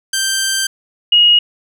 10% pulse / sine tone pair in turn, 1568 / 2881 Hz, G6 / F#7, 0 / -47 cents, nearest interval major seventh, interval 1053 cents, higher second, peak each -6 dBFS, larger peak neither, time 0.13-0.67 / 1.12-1.39 s, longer first, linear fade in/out 5 ms, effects none

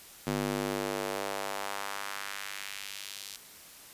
square tone with high-pass filter sweep, 49.88 Hz, G1, 31 cents sharp, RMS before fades -36 dBFS, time 0.27-3.36 s, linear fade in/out 0 ms, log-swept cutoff 200 to 4300 Hz, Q 1.2, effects white hiss -51 dBFS RMS until 3.93 s + resampled to 32000 Hz

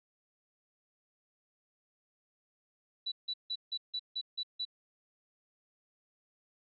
sine tone bursts, 3951 Hz, B7, in tune, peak -33 dBFS, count 8, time 3.06-4.652 s, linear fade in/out 10 ms, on 59 ms, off 160 ms, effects none

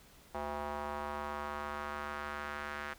square tone with band-pass filter sweep, 73.42 Hz, D2, in tune, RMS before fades -40 dBFS, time 0.34-2.94 s, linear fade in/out 10 ms, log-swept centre 830 to 1600 Hz, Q 2, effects pink hiss -60 dBFS RMS until 2.98 s

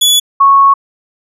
sawtooth / sine tone pair in turn, 3417 / 1104 Hz, G#7 / C#6, +49 / -7 cents, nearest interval octave + minor sixth, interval 1956 cents, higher first, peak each -3 dBFS, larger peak neither, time 0.01-0.2 / 0.4-0.74 s, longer second, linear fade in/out 10 ms, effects resampled to 32000 Hz

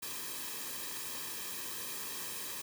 white noise with comb filter, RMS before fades -41 dBFS, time 0.02-2.62 s, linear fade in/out 10 ms, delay 1.4 ms, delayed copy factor -0.7, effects none

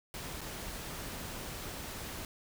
pink noise with dropouts, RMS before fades -42 dBFS, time 0.14-2.25 s, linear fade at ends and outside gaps 1 ms, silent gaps 0.409-0.414 s, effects none

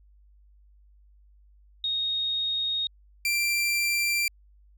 sine / sawtooth tone pair in turn, 3729 / 2361 Hz, A#7 / D7, 0 / +9 cents, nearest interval minor sixth, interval 791 cents, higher first, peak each -25 / -20 dBFS, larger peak second, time 1.84-2.87 / 3.25-4.28 s, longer neither, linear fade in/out 2 ms, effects added 50 Hz sine -54 dBFS peak until 4.77 s

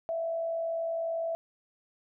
sine tone with frequency modulation, 662 Hz, E5, 7 cents sharp, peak -29 dBFS, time 0.09-1.35 s, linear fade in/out 0 ms, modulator 51 Hz, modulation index 0.3, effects none

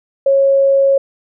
sine tone, 548 Hz, C#5, 20 cents flat, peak -8 dBFS, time 0.26-0.98 s, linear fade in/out 5 ms, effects none

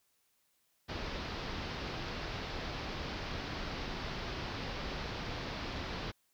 pink low-pass noise, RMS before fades -40 dBFS, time 0.88-6.12 s, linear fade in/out 20 ms, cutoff 5200 Hz, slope 48 dB/octave, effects white hiss -75 dBFS RMS until 6.33 s

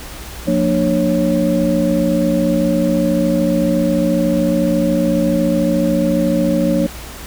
sine tone cluster, 177.7 / 231.7 / 299.6 / 551 Hz, F3 / A#3 / D4 / C#5, +30 / -10 / +35 / -11 cents, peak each -18 dBFS, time 0.47-6.87 s, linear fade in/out 10 ms, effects added 60 Hz sine -33 dBFS peak until 7.26 s + pink hiss -33 dBFS RMS until 7.26 s

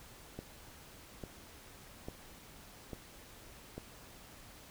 click train, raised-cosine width 2 ms, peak -28 dBFS, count 5, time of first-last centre 0.39-3.78 s, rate 1.18 Hz, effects pink hiss -55 dBFS RMS until 4.7 s

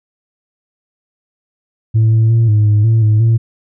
sine tone with pitch steps, 111.1 / 111.8 / 114.7 / 106 / 105 / 112.7 / 107.4 / 114.1 Hz, A2 / A2 / A#2 / G#2 / G#2 / A2 / A2 / A#2, +17 / +28 / -28 / +36 / +19 / +42 / -41 / -37 cents, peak -5 dBFS, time 1.94-3.38 s, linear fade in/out 20 ms, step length 180 ms, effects tanh soft clip ceiling -6 dBFS

